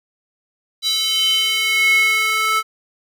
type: tone with high-pass filter sweep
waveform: square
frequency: 436.9 Hz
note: A4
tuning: 12 cents flat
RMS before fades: -17 dBFS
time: 0.82-2.63 s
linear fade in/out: 50 ms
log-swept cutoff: 3900 to 1500 Hz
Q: 6.1
effects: none